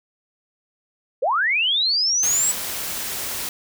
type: linear sweep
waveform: sine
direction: up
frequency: 449.1 to 7902 Hz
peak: -17 dBFS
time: 1.22-2.52 s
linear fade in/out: 10 ms
type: noise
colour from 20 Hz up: white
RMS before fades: -28 dBFS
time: 2.23-3.49 s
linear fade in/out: 2 ms
effects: none